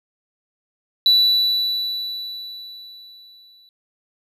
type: tone with exponential decay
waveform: triangle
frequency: 3956 Hz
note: B7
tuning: 2 cents sharp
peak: -8 dBFS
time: 1.06-3.69 s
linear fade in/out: 1 ms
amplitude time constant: 570 ms
effects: tanh soft clip ceiling -5 dBFS + resampled to 32000 Hz